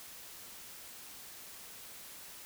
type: silence
effects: white hiss -50 dBFS RMS until 2.45 s